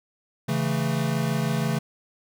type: chord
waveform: square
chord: A major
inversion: first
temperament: equal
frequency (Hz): 138.59 / 164.81 / 220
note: C#3 / E3 / A3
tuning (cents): 0 / 0 / 0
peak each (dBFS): -27 / -28 / -29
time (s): 0.48-1.79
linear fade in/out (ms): 10
effects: none